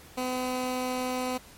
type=tone; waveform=15% pulse; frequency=253.6 Hz; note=B3; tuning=46 cents sharp; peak=-22 dBFS; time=0.17-1.38 s; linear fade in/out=10 ms; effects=pink hiss -51 dBFS RMS until 1.57 s + MP3 64 kbps